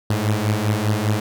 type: beating tone pair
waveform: sawtooth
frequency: 103.83 / 108.83 Hz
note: G#2 / A2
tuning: 0 / -19 cents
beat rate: 5 Hz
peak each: -17 dBFS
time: 0.1-1.2 s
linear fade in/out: 5 ms
effects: none